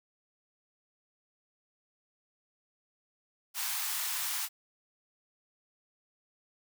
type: high-pass noise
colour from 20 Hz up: white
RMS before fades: -34 dBFS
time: 3.54-4.49 s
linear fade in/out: 50 ms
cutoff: 770 Hz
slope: 48 dB/octave
effects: none